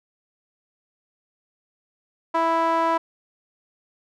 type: tone with band-pass filter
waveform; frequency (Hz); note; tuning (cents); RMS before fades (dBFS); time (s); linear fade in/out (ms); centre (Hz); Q
sawtooth; 329.6; E4; 0; -21; 2.34-2.98; 10; 960; 2.8
effects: none